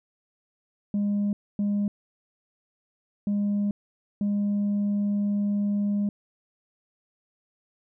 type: tone bursts at uneven times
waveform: sine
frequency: 204 Hz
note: G#3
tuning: 31 cents flat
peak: -20 dBFS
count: 4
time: 0.94-1.33 / 1.59-1.88 / 3.27-3.71 / 4.21-6.09 s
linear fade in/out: 2 ms
effects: tanh soft clip ceiling -21 dBFS